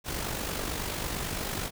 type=noise with amplitude modulation; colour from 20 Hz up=pink; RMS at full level=-31 dBFS; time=0.04-1.71 s; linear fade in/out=50 ms; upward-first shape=sine; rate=49 Hz; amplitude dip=50%; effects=none